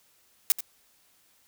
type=noise with echo; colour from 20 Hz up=blue; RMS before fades=-20 dBFS; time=0.5-0.52 s; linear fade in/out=0 ms; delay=86 ms; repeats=1; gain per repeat=-13 dB; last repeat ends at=0.606 s; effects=white hiss -64 dBFS RMS until 1.47 s